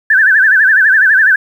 sine tone with vibrato, 1640 Hz, G#6, 22 cents flat, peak -5 dBFS, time 0.1-1.36 s, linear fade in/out 5 ms, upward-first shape sine, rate 12 Hz, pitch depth 150 cents each way, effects 7-bit

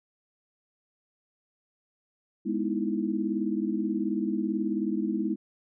sine chord, E major seventh, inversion first, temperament equal, 207.7 / 246.9 / 311.1 / 329.6 Hz, G#3 / B3 / D#4 / E4, 0 / 0 / 0 / 0 cents, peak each -30 / -33 / -32 / -31 dBFS, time 2.45-5.36 s, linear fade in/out 20 ms, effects none

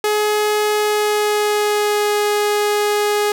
sawtooth tone with pitch glide, 421.6 to 415.8 Hz, G#4 to G#4, +26 to +2 cents, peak -11 dBFS, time 0.04-3.32 s, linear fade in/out 2 ms, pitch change -24 cents, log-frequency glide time 0.72-2.17 s, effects none

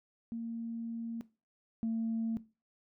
sine tone pair in turn, 230 / 226 Hz, A#3 / A3, -23 / +47 cents, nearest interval unison, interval 30 cents, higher first, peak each -35 / -29 dBFS, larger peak second, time 0.32-1.21 / 1.83-2.37 s, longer first, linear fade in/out 0 ms, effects noise-tail reverb RT60 0.3 s tail -18 dB re dry + tanh soft clip ceiling -27 dBFS

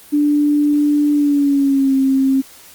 sine tone with pitch glide, 293.7 to 267.8 Hz, D4 to C4, 0 to +40 cents, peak -11 dBFS, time 0.12-2.42 s, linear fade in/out 20 ms, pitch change -160 cents, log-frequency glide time 1.13-1.95 s, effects white hiss -42 dBFS RMS until 2.74 s + Opus 24 kbps

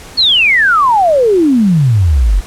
sine exponential sweep, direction down, 4435 to 41.97 Hz, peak -6 dBFS, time 0.17-2.41 s, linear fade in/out 20 ms, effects pink hiss -33 dBFS RMS until 2.46 s + low-pass 11000 Hz 12 dB/octave

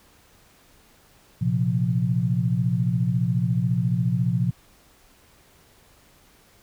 sine chord, Bb suspended second, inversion none, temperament equal, 116.54 / 130.81 / 174.61 Hz, Bb2 / C3 / F3, 0 / 0 / 0 cents, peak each -24 dBFS, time 1.41-4.51 s, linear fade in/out 10 ms, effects pink hiss -56 dBFS RMS until 6.62 s

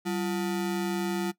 square ring-modulated tone, 268.2 Hz, C4, 43 cents sharp, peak -25 dBFS, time 0.05-1.32 s, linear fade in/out 20 ms, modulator 76 Hz, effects noise-tail reverb RT60 0.1 s tail -19 dB re dry

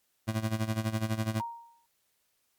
25% pulse tone with tremolo, 110 Hz, A2, in tune, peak -22 dBFS, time 0.27-1.42 s, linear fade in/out 20 ms, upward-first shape sine, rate 12 Hz, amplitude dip 80%
sine tone with exponential decay, 932.3 Hz, A#5, in tune, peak -29 dBFS, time 1.4-1.86 s, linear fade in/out 0 ms, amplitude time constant 99 ms
effects white hiss -74 dBFS RMS until 2.58 s + MP3 96 kbps

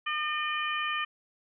harmonic tone, 606 Hz, D#5, 46 cents flat, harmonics 2 / 3 / 4 / 5, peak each -32 / -34 / -35 / -36 dBFS, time 0.06-1.05 s, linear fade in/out 10 ms, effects none

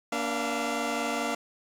15% pulse tone cluster, 236.6 / 289.4 / 685 Hz, A#3 / D4 / F5, +26 / -25 / -34 cents, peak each -26 dBFS, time 0.12-1.35 s, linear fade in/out 5 ms, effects low-pass 10000 Hz 12 dB/octave + 9-bit

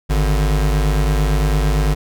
square tone pair together, 51.48 / 145.6 Hz, G#1 / D3, -15 / -15 cents, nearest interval octave + tritone, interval 1800 cents, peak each -15 / -22 dBFS, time 0.09-1.95 s, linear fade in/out 20 ms, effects none

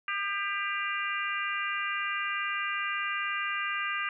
harmonic tone with a mistuned harmonic, 397.7 Hz, G4, 25 cents sharp, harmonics 3 / 4 / 5 / 6 / 7, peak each -34 / -35 / -36 / -37 / -37 dBFS, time 0.08-4.09 s, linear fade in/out 2 ms, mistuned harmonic 3, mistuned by +24 cents, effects none

